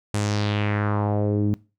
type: tone with low-pass filter sweep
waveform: sawtooth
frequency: 103.83 Hz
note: G#2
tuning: in tune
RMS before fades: -23 dBFS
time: 0.14-1.54 s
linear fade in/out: 0 ms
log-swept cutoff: 9100 to 250 Hz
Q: 2.5
effects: noise-tail reverb RT60 0.3 s tail -21 dB re dry